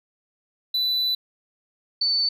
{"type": "tone pair in turn", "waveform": ["triangle", "sine"], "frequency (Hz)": [3984, 4511], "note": ["B7", "C#8"], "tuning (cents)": [14, 29], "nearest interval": "major second", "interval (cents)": 215, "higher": "second", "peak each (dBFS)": -19, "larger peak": "neither", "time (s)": [[0.74, 1.15], [2.01, 2.29]], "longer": "first", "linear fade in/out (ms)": 5, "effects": []}